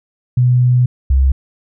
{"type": "tone pair in turn", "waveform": "sine", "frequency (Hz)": [124.5, 66.51], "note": ["B2", "C2"], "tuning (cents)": [14, 29], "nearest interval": "major seventh", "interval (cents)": 1085, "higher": "first", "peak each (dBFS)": -8, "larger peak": "neither", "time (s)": [[0.37, 0.86], [1.1, 1.32]], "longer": "first", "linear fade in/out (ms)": 5, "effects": []}